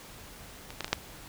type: clicks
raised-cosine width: 0.2 ms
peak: -23 / -15 / -14 / -23 / -6 dBFS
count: 5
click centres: 0.705 / 0.807 / 0.845 / 0.88 / 0.93 s
effects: pink hiss -48 dBFS RMS until 1.28 s